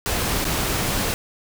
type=noise with dropouts; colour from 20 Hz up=pink; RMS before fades=-23 dBFS; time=0.06-1.14 s; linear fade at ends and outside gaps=0 ms; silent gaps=0.444-0.451 s; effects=none